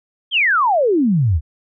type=exponential sweep; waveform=sine; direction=down; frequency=3322 to 69.3 Hz; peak=-12 dBFS; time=0.31-1.41 s; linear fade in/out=50 ms; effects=none

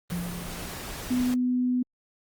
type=noise; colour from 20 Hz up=pink; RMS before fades=-37 dBFS; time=0.1-1.34 s; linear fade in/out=0 ms
type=tone with exponential decay; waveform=sine; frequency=174.61 Hz; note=F3; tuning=in tune; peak=-27 dBFS; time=0.12-1.27 s; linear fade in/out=0 ms; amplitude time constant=250 ms
type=tone; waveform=sine; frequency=249.6 Hz; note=B3; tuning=19 cents sharp; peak=-22 dBFS; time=1.1-1.83 s; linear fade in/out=10 ms
effects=Opus 24 kbps

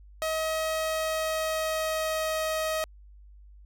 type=tone with pitch glide; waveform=sawtooth; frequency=635 to 631.3 Hz; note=D#5 to D#5; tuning=+35 to +25 cents; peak=-23 dBFS; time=0.22-2.84 s; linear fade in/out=0 ms; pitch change=-10 cents; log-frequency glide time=0.75-2.38 s; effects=added 50 Hz sine -48 dBFS peak until 3.65 s

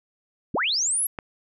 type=linear sweep; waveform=sine; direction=up; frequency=88.8 to 11550 Hz; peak=-21 dBFS; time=0.54-1.07 s; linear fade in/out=5 ms
type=click; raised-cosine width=0.5 ms; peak=-16 dBFS; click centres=1.188 s
effects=none

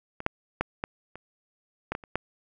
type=clicks; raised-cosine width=0.5 ms; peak=-21 / -9 / -10 / -14 / -26 / -14 / -16 / -30 / -11 dBFS; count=9; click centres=0.204 / 0.264 / 0.61 / 0.839 / 1.156 / 1.92 / 1.951 / 2.038 / 2.156 s; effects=none

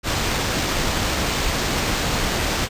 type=noise with sample-and-hold; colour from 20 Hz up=pink; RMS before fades=-22 dBFS; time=0.03-2.69 s; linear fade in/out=50 ms; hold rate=11025 Hz; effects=resampled to 32000 Hz

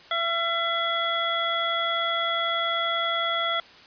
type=harmonic tone with a mistuned harmonic; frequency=671 Hz; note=E5; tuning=31 cents sharp; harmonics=1 / 2 / 3 / 5; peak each=-30 / -27 / -31 / -28 dBFS; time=0.11-3.6 s; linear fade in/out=2 ms; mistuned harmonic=2; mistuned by=+17 cents; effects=white hiss -49 dBFS RMS until 3.86 s + resampled to 11025 Hz

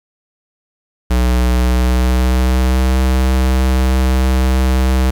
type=tone with pitch glide; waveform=square; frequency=61.7 to 64.51 Hz; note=B1 to C2; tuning=-1 to -24 cents; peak=-11 dBFS; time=1.1-5.11 s; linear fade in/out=10 ms; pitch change=+77 cents; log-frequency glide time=1.5-3.01 s; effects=7-bit

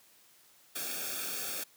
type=noise with comb filter; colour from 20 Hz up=white; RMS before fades=-37 dBFS; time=0.75-1.64 s; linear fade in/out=10 ms; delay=1 ms; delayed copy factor=-0.8; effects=white hiss -62 dBFS RMS until 1.76 s + high-pass 100 Hz 12 dB/octave

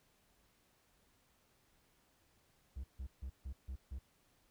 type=tone bursts; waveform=triangle; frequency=65.41 Hz; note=C2; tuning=in tune; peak=-39 dBFS; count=6; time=2.76-3.99 s; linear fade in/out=10 ms; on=80 ms; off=150 ms; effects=pink hiss -73 dBFS RMS until 4.5 s

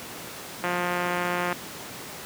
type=click train; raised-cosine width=0.5 ms; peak=-12 dBFS; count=158; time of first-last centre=0.64-1.527 s; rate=177 Hz; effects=pink hiss -38 dBFS RMS until 2.25 s + high-pass 150 Hz 12 dB/octave

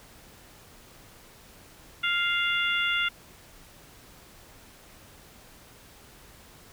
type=harmonic tone with a mistuned harmonic; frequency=698.5 Hz; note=F5; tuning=in tune; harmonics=2 / 3 / 4 / 5; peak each=-28 / -29 / -29 / -32 dBFS; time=2.03-3.09 s; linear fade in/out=10 ms; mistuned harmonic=5; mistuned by=-24 cents; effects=pink hiss -52 dBFS RMS until 6.72 s

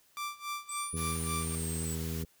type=tone with tremolo; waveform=sawtooth; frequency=1174.7 Hz; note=D6; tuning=in tune; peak=-30 dBFS; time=0.17-1.55 s; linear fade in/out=0 ms; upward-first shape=sine; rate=3.6 Hz; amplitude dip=90%
type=exponential two-way sweep; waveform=sine; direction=up then down; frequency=7900 to 10000 to 7900 Hz; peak=-38 dBFS; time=0.69-1.95 s; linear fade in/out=2 ms; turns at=0.97 s
type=harmonic tone; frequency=81.1 Hz; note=E2; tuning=28 cents flat; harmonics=1 / 2 / 3 / 4 / 5 / 6; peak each=-37 / -37 / -43 / -49 / -45 / -51 dBFS; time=0.93-2.25 s; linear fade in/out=5 ms
type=noise; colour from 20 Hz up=white; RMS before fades=-44 dBFS; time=0.96-2.24 s; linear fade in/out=20 ms
effects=white hiss -66 dBFS RMS until 2.4 s

